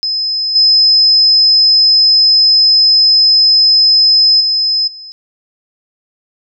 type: tone with level steps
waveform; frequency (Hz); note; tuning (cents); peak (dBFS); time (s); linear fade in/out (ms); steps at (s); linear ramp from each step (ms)
sine; 5100; D#8; +42; -13 / -5 / -10 / -28; 0.03-5.12; 0; 0.55 / 4.4 / 4.87; 10
effects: none